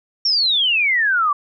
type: exponential sweep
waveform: sine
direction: down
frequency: 5588 to 1131 Hz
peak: -14 dBFS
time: 0.25-1.33 s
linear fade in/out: 5 ms
effects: none